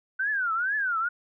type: tone with vibrato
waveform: sine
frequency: 1499 Hz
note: F#6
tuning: 22 cents sharp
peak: -24 dBFS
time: 0.19-1.09 s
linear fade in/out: 10 ms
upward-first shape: triangle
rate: 2.2 Hz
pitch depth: 270 cents each way
effects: none